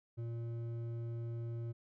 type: tone with hard clipping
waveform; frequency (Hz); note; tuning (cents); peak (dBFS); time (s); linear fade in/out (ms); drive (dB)
sine; 116.54; A#2; 0; -40; 0.17-1.73; 20; 8
effects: none